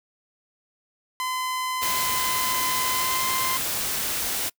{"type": "tone with pitch glide", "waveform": "sawtooth", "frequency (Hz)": [1022, 1040.5], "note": ["C6", "C6"], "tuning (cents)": [-41, -10], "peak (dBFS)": -22, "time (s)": [1.2, 3.57], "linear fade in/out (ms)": 0, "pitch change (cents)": 31, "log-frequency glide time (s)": [2.91, 3.23]}
{"type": "noise", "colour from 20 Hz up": "white", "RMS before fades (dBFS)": -27, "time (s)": [1.81, 4.5], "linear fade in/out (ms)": 20}
{"effects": ["noise-tail reverb RT60 0.1 s tail -25 dB re dry"]}